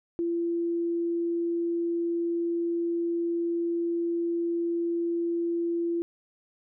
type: tone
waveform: sine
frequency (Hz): 339.9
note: F4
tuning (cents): -47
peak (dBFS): -25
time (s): 0.19-6.02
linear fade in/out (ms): 0
effects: none